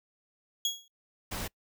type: tone with exponential decay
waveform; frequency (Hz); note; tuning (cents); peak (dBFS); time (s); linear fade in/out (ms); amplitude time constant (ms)
30% pulse; 3322; G#7; 0; -21; 0.65-0.88; 2; 48
type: noise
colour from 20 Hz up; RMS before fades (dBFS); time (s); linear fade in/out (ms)
pink; -36; 1.31-1.48; 10
effects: noise-tail reverb RT60 0.1 s tail -24 dB re dry